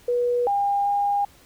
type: tone with pitch steps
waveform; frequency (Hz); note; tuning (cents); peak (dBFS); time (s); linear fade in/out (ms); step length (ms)
sine; 485.9 / 805 / 810; B4 / G5 / G#5; -28 / +46 / -43; -19; 0.08-1.25; 5; 390
effects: pink hiss -53 dBFS RMS until 1.45 s